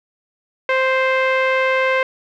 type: tone with low-pass filter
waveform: sawtooth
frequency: 523.3 Hz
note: C5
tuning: in tune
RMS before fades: -17 dBFS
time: 0.69-2.03 s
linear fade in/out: 2 ms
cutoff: 2200 Hz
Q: 2.6
effects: none